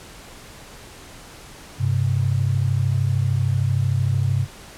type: tone pair together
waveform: sine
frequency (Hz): 98.7 / 131.85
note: G2 / C3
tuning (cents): +12 / +14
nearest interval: perfect fourth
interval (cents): 502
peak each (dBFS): -20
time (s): 1.78-4.47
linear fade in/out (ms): 50
effects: pink hiss -42 dBFS RMS until 4.77 s + low-pass 11000 Hz 12 dB/octave